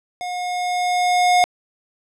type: tone with level ramp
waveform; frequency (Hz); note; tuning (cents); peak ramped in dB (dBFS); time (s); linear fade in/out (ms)
square; 720; F#5; -47; -26 to -12; 0.21-1.44; 0
effects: low-pass 8000 Hz 12 dB/octave